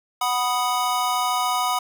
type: chord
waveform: square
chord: B major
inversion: second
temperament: equal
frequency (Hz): 740 / 987.8 / 1244.5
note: F#5 / B5 / D#6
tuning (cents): 0 / 0 / 0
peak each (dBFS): -26 / -25 / -26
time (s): 0.21-1.79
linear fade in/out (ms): 5
effects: none